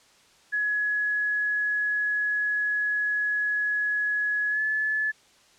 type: tone with pitch glide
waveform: sine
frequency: 1686 to 1725.4 Hz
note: G#6 to A6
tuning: +26 to -34 cents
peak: -23 dBFS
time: 0.52-5.12 s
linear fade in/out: 20 ms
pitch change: +40 cents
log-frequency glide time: 4.5-4.61 s
effects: white hiss -58 dBFS RMS until 5.58 s + low-pass 7000 Hz 12 dB/octave